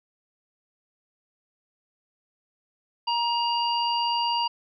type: harmonic tone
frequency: 944 Hz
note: A#5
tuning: 22 cents sharp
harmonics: 1 / 3 / 5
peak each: -24 / -29 / -31 dBFS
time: 3.07-4.48 s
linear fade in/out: 10 ms
effects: none